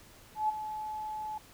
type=tone with ADSR envelope; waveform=sine; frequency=859 Hz; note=A5; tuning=42 cents flat; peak=-24 dBFS; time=0.35-1.38 s; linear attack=140 ms; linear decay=16 ms; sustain=-11 dB; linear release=4 ms; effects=pink hiss -56 dBFS RMS until 1.53 s